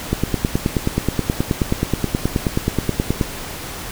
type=click train; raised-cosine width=3 ms; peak=-3 dBFS; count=30; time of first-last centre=0.13-3.212 s; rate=9.41 Hz; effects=pink hiss -30 dBFS RMS until 3.91 s